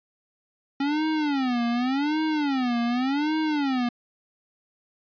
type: tone with vibrato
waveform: square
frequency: 272 Hz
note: C#4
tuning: 33 cents flat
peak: -23 dBFS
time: 0.8-3.89 s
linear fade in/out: 5 ms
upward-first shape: sine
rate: 0.87 Hz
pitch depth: 250 cents each way
effects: resampled to 11025 Hz